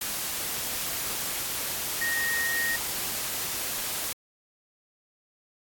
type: tone in noise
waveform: sine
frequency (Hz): 1864.7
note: A#6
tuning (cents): 0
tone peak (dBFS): -26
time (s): 2.01-2.76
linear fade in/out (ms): 5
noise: white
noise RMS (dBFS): -31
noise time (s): 0.01-4.13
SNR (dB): +2
effects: AAC 64 kbps